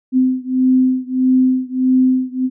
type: beating tone pair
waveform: sine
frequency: 256.7 / 258.3 Hz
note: C4 / C4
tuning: -33 / -22 cents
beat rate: 1.6 Hz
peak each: -14 / -15 dBFS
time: 0.12-2.5 s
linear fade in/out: 50 ms
effects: none